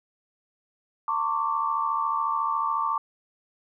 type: tone cluster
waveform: sine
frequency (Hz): 905 / 1085 / 1159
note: A5 / C#6 / D6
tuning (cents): +48 / -37 / -23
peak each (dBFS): -29 / -29 / -26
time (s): 1.08-2.98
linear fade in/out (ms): 2
effects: none